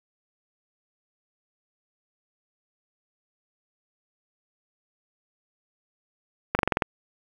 slowing click train, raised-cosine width 0.5 ms, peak -6 dBFS, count 7, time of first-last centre 6.55-6.822 s, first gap 40 ms, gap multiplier 1.05, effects 7-bit

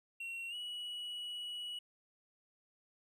triangle tone with pitch glide, 2733 to 2929 Hz, F7 to F#7, -38 to -18 cents, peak -39 dBFS, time 0.2-1.79 s, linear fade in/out 5 ms, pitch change +120 cents, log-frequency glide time 0.49-0.55 s, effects none

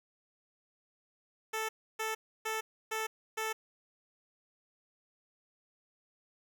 10% pulse tone bursts, 440 Hz, A4, in tune, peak -25 dBFS, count 5, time 1.53-3.53 s, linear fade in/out 10 ms, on 160 ms, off 300 ms, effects none

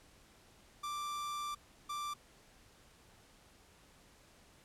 45% pulse tone bursts at uneven times, 1177 Hz, D6, 3 cents sharp, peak -38 dBFS, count 2, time 0.83-1.55 / 1.89-2.14 s, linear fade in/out 10 ms, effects pink hiss -63 dBFS RMS until 4.64 s + low-pass 11000 Hz 12 dB/octave

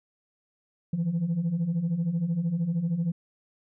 sine beating tone pair, 159.5 / 172.5 Hz, D#3 / F3, +43 / -21 cents, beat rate 13 Hz, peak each -29 / -24 dBFS, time 0.93-3.12 s, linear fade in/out 5 ms, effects tanh soft clip ceiling -21 dBFS

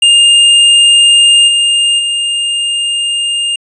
square tone with level steps, 2816 Hz, F7, 14 cents sharp, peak -4 / -8 / -12 dBFS, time 0.02-3.56 s, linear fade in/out 5 ms, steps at 1.47 / 1.98 s, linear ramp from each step 20 ms, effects resampled to 24000 Hz

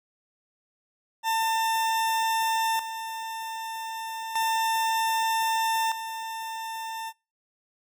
40% pulse tone with tremolo, 897 Hz, A5, 33 cents sharp, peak -22 dBFS, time 1.23-7.13 s, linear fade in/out 50 ms, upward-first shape square, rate 0.32 Hz, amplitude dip 65%, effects noise-tail reverb RT60 0.3 s tail -25 dB re dry

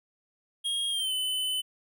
square tone with pitch glide, 3259 to 3023 Hz, G#7 to F#7, -33 to +36 cents, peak -28 dBFS, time 0.64-1.62 s, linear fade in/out 20 ms, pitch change -131 cents, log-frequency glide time 0.9-1.13 s, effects none

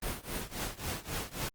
pink noise with tremolo, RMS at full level -34 dBFS, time 0.02-1.49 s, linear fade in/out 5 ms, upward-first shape triangle, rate 3.7 Hz, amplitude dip 95%, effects Opus 32 kbps

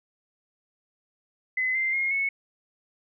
sine tone with pitch steps, 2030 / 2086 / 2143 / 2202 Hz, B6 / C7 / C7 / C#7, +47 / -6 / +41 / -12 cents, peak -23 dBFS, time 1.57-2.29 s, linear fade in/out 5 ms, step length 180 ms, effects none

